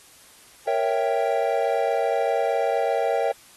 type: chord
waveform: triangle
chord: A# diminished seventh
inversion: none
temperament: equal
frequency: 466.2 / 554.4 / 659.3 / 784 Hz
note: A#4 / C#5 / E5 / G5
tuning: 0 / 0 / 0 / 0 cents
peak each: -24 dBFS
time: 0.67-3.32 s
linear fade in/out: 5 ms
effects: white hiss -51 dBFS RMS until 3.56 s + AAC 32 kbps